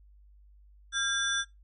sine tone cluster, 1381 / 1609 / 3495 / 5870 / 8100 Hz, F6 / G6 / A7 / F#8 / B8, -20 / +45 / -12 / -15 / +43 cents, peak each -36 / -31 / -31 / -35 / -39 dBFS, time 0.92-1.45 s, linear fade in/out 50 ms, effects noise-tail reverb RT60 0.2 s tail -22 dB re dry + added 50 Hz sine -54 dBFS peak until 1.63 s

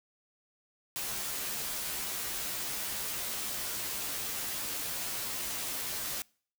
white noise with comb filter, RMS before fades -36 dBFS, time 0.96-6.22 s, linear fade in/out 0 ms, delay 12 ms, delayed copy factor -0.9, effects noise-tail reverb RT60 0.5 s tail -26 dB re dry

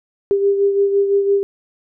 sine beating tone pair, 398.2 / 404.1 Hz, G4 / G#4, +27 / -47 cents, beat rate 5.9 Hz, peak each -13 / -22 dBFS, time 0.31-1.43 s, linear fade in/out 0 ms, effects none

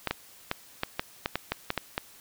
clicks, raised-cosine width 0.3 ms, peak -11 dBFS, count 11, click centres 0.073 / 0.11 / 0.514 / 0.834 / 0.995 / 1.259 / 1.356 / 1.52 / 1.704 / 1.777 / 1.979 s, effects white hiss -53 dBFS RMS until 2.2 s

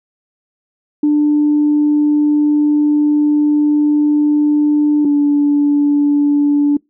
sine tone pair in turn, 296.8 / 289.7 Hz, D4 / D4, +18 / -24 cents, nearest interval unison, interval 42 cents, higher first, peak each -8 dBFS, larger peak neither, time 1.03-5.05 / 5.05-6.77 s, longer first, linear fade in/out 5 ms, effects noise-tail reverb RT60 0.2 s tail -26 dB re dry + tanh soft clip ceiling -5 dBFS

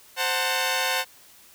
10% pulse chord, F# diminished, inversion second, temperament equal with one note detuned, 523.3 / 740 / 896.9 Hz, C5 / F#5 / A5, 0 / 0 / +33 cents, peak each -19 dBFS, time 0.16-1.05 s, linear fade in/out 50 ms, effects white hiss -52 dBFS RMS until 1.54 s

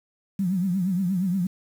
sine tone with vibrato, 185 Hz, F#3, in tune, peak -21 dBFS, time 0.39-1.47 s, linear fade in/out 5 ms, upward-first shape triangle, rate 8.5 Hz, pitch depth 150 cents each way, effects 8-bit

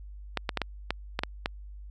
clicks, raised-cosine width 0.3 ms, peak -11 dBFS, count 8, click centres 0.373 / 0.492 / 0.573 / 0.617 / 0.906 / 1.191 / 1.235 / 1.459 s, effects added 50 Hz sine -41 dBFS peak until 1.9 s

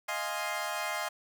20% pulse chord, F minor seventh, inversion third, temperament equal, 622.3 / 698.5 / 830.6 / 1046.5 Hz, Eb5 / F5 / Ab5 / C6, 0 / 0 / 0 / 0 cents, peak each -33 dBFS, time 0.08-1.09 s, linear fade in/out 10 ms, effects none

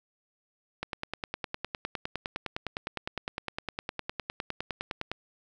click train, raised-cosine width 0.3 ms, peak -16 dBFS, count 43, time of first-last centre 0.83-5.116 s, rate 9.8 Hz, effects none

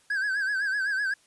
triangle tone with vibrato, 1604 Hz, G6, 39 cents sharp, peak -23 dBFS, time 0.1-1.14 s, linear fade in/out 5 ms, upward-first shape sine, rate 7.9 Hz, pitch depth 95 cents each way, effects white hiss -62 dBFS RMS until 1.26 s + resampled to 24000 Hz

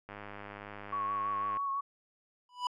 click train, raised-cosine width 0.5 ms, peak -29 dBFS, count 152, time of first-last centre 0.09-1.57 s, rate 102 Hz
sine tone with vibrato, 1108.7 Hz, C#6, in tune, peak -31 dBFS, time 0.92-1.81 s, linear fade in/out 10 ms, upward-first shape sine, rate 6 Hz, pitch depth 27 cents each way
square tone with exponential growth, 987.8 Hz, B5, in tune, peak -27 dBFS, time 2.49-2.67 s, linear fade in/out 2 ms, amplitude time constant 39 ms
effects low-pass 5000 Hz 12 dB/octave

